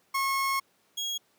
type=tone pair in turn; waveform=30% pulse; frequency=1088 / 3301 Hz; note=C#6 / G#7; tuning=-33 / -11 cents; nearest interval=octave + perfect fifth; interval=1922 cents; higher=second; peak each=-23 / -27 dBFS; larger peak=first; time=0.14-0.6 / 0.97-1.18 s; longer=first; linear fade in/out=10 ms; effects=pink hiss -67 dBFS RMS until 1.38 s + high-pass 200 Hz 12 dB/octave